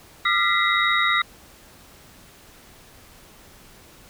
sine tone cluster, 1199 / 1374 / 1951 / 2053 / 3791 Hz, D6 / F6 / B6 / C7 / A#7, +36 / -29 / -22 / -33 / +28 cents, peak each -24 dBFS, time 0.25-1.22 s, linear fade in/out 5 ms, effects pink hiss -49 dBFS RMS until 4.09 s

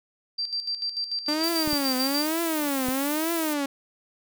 sine tone with tremolo, 4700 Hz, D8, 1 cent sharp, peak -25 dBFS, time 0.38-2.27 s, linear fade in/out 10 ms, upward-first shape square, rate 6.8 Hz, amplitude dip 65%
sawtooth tone with vibrato, 293.2 Hz, D4, 3 cents flat, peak -21 dBFS, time 1.28-3.66 s, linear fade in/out 5 ms, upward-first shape triangle, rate 1.1 Hz, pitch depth 260 cents each way
pink high-pass noise, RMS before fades -34 dBFS, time 1.43-3.54 s, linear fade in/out 10 ms, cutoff 11000 Hz, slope 12 dB/octave
clicks, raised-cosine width 3 ms, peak -21 dBFS, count 3, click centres 1.676 / 1.731 / 2.886 s
effects none

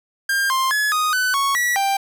45% pulse tone with pitch steps, 1601 / 1052 / 1700 / 1243 / 1504 / 1107 / 1939 / 788 Hz, G6 / C6 / G#6 / D#6 / F#6 / C#6 / B6 / G5, +36 / +9 / +40 / -2 / +28 / -3 / -32 / +9 cents, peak -17 dBFS, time 0.29-1.97 s, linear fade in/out 5 ms, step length 210 ms, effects none

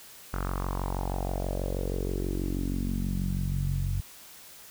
sawtooth tone with low-pass filter sweep, 46.25 Hz, F#1, in tune, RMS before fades -30 dBFS, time 0.33-4.01 s, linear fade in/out 10 ms, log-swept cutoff 1400 to 110 Hz, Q 4, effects white hiss -49 dBFS RMS until 4.7 s

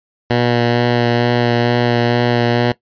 10% pulse tone with vibrato, 120 Hz, B2, 49 cents flat, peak -4 dBFS, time 0.3-2.72 s, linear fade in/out 5 ms, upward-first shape sine, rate 2.2 Hz, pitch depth 15 cents each way, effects noise-tail reverb RT60 0.1 s tail -18 dB re dry + resampled to 11025 Hz

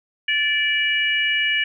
harmonic tone, 582 Hz, D5, 16 cents flat, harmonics 3 / 4 / 5, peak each -22 / -22 / -22 dBFS, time 0.28-1.64 s, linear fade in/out 5 ms, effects none

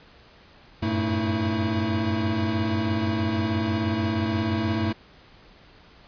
square tone cluster, 91.3 / 97.5 / 114.2 / 223.3 / 323.6 Hz, F#2 / G2 / A#2 / A3 / E4, -23 / -9 / -35 / +26 / -32 cents, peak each -36 / -29 / -33 / -28 / -29 dBFS, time 0.82-4.93 s, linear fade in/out 10 ms, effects pink hiss -52 dBFS RMS until 6.07 s + resampled to 11025 Hz

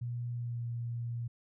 sine tone with pitch glide, 120.4 to 118.26 Hz, B2 to A#2, -44 to +25 cents, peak -34 dBFS, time 0.01-1.28 s, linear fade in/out 10 ms, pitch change -31 cents, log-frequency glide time 0.3-0.65 s, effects none

